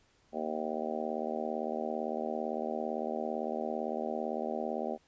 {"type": "harmonic tone", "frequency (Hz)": 77.78, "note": "D#2", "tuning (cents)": 0, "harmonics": [3, 4, 5, 6, 7, 8, 9, 10], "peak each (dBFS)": [-39, -45, -40, -43, -40, -39, -42, -41], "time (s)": [0.32, 4.98], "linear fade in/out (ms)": 50, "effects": ["pink hiss -68 dBFS RMS until 5.07 s", "resampled to 16000 Hz"]}